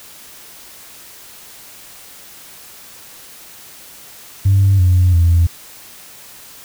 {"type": "tone with pitch steps", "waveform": "sine", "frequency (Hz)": [97.8, 90.1, 84.9], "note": ["G2", "F#2", "F2"], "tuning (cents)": [-4, -45, -48], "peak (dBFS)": -7, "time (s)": [4.45, 5.47], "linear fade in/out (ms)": 10, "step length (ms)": 340, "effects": ["tanh soft clip ceiling -5 dBFS", "white hiss -39 dBFS RMS until 6.64 s"]}